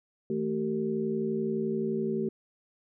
sine tone cluster, 161.3 / 221.5 / 383.2 / 454.9 Hz, E3 / A3 / G4 / A#4, -37 / +12 / -39 / -42 cents, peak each -38 / -31 / -30 / -38 dBFS, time 0.3-2.29 s, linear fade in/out 2 ms, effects none

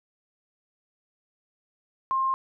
sine tone, 1061 Hz, C6, 24 cents sharp, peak -22 dBFS, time 2.11-2.34 s, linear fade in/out 0 ms, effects none

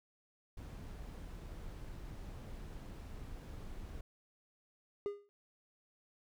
brown noise, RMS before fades -47 dBFS, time 0.57-4.01 s, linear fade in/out 5 ms
triangle tone with exponential decay, 407.4 Hz, G#4, 33 cents flat, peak -30 dBFS, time 5.06-5.29 s, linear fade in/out 0 ms, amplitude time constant 49 ms
effects none

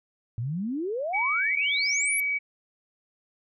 sine exponential sweep, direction up, 108.4 to 11750 Hz, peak -27 dBFS, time 0.38-2.2 s, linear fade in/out 0 ms
sine tone, 2272 Hz, C#7, 42 cents sharp, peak -24 dBFS, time 1.13-2.39 s, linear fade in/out 20 ms
effects none

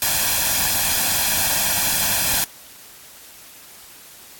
white noise with comb filter, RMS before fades -19 dBFS, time 0.02-2.44 s, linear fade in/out 0 ms, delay 1.2 ms, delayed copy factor +0.65, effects white hiss -43 dBFS RMS until 4.39 s + AAC 64 kbps

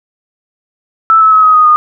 sine tone with pitch steps, 1318.5 / 1299.6 / 1281 / 1262.6 / 1244.5 / 1226.7 Hz, E6 / E6 / E6 / D#6 / D#6 / D#6, 0 / -25 / -50 / +25 / 0 / -25 cents, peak -3 dBFS, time 1.1-1.76 s, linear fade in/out 0 ms, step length 110 ms, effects none

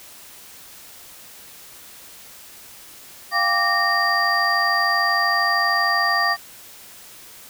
sine tone cluster, 698 / 791 / 1166 / 1845 / 4730 Hz, F5 / G5 / D6 / A#6 / D8, -1 / +15 / -13 / -18 / +12 cents, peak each -26 / -26 / -22 / -20 / -25 dBFS, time 3.31-6.37 s, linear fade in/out 50 ms, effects white hiss -43 dBFS RMS until 7.49 s

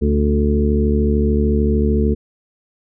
harmonic tone with a mistuned harmonic, 73.42 Hz, D2, in tune, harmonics 1 / 2 / 3 / 4 / 5 / 6, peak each -16 / -25 / -18 / -28 / -23 / -22 dBFS, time 0.01-2.15 s, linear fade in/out 20 ms, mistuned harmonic 4, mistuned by -26 cents, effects none

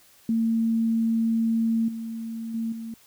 sine tone with level steps, 226.7 Hz, A#3, 48 cents flat, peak -20 / -30 / -25 / -32 dBFS, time 0.29-2.94 s, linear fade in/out 2 ms, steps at 1.88 / 2.54 / 2.72 s, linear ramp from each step 5 ms, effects white hiss -56 dBFS RMS until 3.06 s

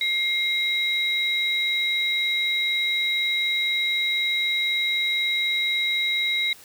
sine tone pair together, 2122 / 3838 Hz, C7 / A#7, +24 / +50 cents, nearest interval minor seventh, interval 1026 cents, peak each -23 dBFS, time 0.01-6.53 s, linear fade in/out 2 ms, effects tanh soft clip ceiling -13 dBFS + white hiss -48 dBFS RMS until 6.64 s

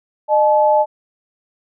sine tone pair together, 609 / 861.3 Hz, D#5 / A5, -37 / -37 cents, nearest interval tritone, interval 600 cents, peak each -13 dBFS, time 0.28-0.86 s, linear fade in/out 50 ms, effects none

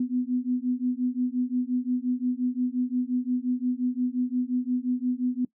sine beating tone pair, 246.9 / 252.6 Hz, B3 / B3, 0 / +39 cents, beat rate 5.7 Hz, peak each -27 dBFS, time 0-5.45 s, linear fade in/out 5 ms, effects noise-tail reverb RT60 0.1 s tail -21 dB re dry

